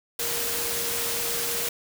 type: tone in noise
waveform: sine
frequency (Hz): 470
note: A#4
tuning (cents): +14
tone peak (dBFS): -36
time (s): 0.19-1.69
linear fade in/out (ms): 5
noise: white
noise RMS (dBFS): -28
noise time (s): 0.19-1.69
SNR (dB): -11
effects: none